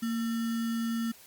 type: tone with sample-and-hold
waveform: sine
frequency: 230 Hz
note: A#3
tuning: 23 cents flat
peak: -28 dBFS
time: 0.02-1.12 s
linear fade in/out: 10 ms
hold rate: 1575 Hz
effects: white hiss -54 dBFS RMS until 1.26 s + Opus 48 kbps